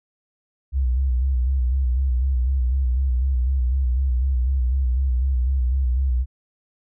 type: tone with vibrato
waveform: sine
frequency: 64.2 Hz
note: C2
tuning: 32 cents flat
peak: -17 dBFS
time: 0.72-6.26 s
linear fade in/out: 50 ms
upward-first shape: square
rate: 4 Hz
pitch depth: 71 cents each way
effects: none